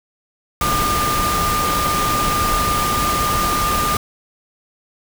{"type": "tone in noise", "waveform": "sine", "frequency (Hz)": 1205, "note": "D6", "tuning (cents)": 44, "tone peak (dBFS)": -18, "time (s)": [0.61, 3.97], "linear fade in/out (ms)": 2, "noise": "pink", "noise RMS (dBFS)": -21, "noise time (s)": [0.61, 3.97], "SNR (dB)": 0, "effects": []}